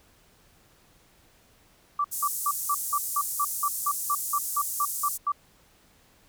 sine tone bursts, 1164 Hz, D6, 16 cents flat, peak -22 dBFS, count 15, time 1.99-5.32 s, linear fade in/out 5 ms, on 54 ms, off 180 ms
white band-pass noise, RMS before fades -32 dBFS, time 2.11-5.18 s, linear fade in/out 20 ms, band 6900 to 15000 Hz, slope 24 dB/octave
effects pink hiss -60 dBFS RMS until 6.28 s

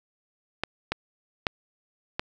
clicks, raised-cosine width 0.3 ms, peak -10 / -10 / -7 / -11 dBFS, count 4, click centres 0.636 / 0.92 / 1.468 / 2.195 s, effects none

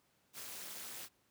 white noise with amplitude modulation, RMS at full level -43 dBFS, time 0.33-1.09 s, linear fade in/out 50 ms, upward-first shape sine, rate 221 Hz, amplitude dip 90%, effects pink hiss -74 dBFS RMS until 1.3 s + high-pass 100 Hz 12 dB/octave

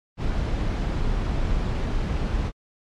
brown noise, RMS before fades -24 dBFS, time 0.17-2.52 s, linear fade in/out 50 ms, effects low-pass 5000 Hz 12 dB/octave + MP3 64 kbps

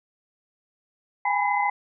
sine tone cluster, 813 / 847 / 989 / 2046 Hz, G#5 / G#5 / B5 / C7, -37 / +34 / +2 / -39 cents, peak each -24 / -30 / -26 / -27 dBFS, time 1.25-1.7 s, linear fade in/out 5 ms, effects none

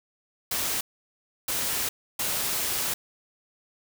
white noise bursts at uneven times, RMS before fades -28 dBFS, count 3, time 0.51-0.81 / 1.48-1.89 / 2.19-2.94 s, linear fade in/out 5 ms, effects none

